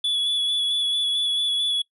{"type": "tone with vibrato", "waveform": "triangle", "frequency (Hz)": 3413, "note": "G#7", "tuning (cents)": 47, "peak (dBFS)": -19, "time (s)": [0.04, 1.82], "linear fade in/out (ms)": 5, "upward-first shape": "square", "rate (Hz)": 4.5, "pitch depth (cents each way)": 17, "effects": ["noise-tail reverb RT60 0.1 s tail -23 dB re dry", "resampled to 32000 Hz"]}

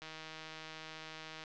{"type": "click train", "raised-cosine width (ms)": 0.2, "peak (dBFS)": -29, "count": 225, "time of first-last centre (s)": [0.02, 1.438], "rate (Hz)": 158, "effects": ["low-pass 5000 Hz 12 dB/octave"]}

